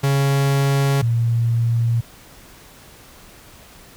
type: tone pair in turn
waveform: 45% pulse / sine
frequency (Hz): 138.59 / 116.51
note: C#3 / A#2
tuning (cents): 0 / 0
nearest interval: minor third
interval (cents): 300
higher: first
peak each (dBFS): -15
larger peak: neither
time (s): 0.03-1.02 / 1.02-2.01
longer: neither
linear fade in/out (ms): 10
effects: pink hiss -45 dBFS RMS until 3.96 s